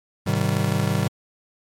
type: chord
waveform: square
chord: Ab major seventh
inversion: none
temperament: just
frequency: 103.83 / 129.78 / 155.74 / 194.67 Hz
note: Ab2 / C3 / Eb3 / G3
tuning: 0 / -14 / +2 / -12 cents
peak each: -26 dBFS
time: 0.26-1.08 s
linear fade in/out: 10 ms
effects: MP3 64 kbps